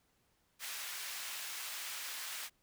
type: high-pass noise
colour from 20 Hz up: pink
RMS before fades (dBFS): -43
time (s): 0.59-2.5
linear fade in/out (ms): 50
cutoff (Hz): 1600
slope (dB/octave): 12
effects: pink hiss -75 dBFS RMS until 2.62 s